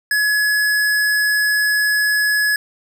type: tone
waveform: square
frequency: 1694 Hz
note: G#6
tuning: 34 cents sharp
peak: -15 dBFS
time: 0.11-2.56 s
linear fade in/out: 2 ms
effects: none